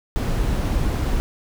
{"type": "noise", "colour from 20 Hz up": "brown", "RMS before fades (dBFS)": -21, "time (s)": [0.16, 1.2], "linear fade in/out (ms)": 0, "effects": []}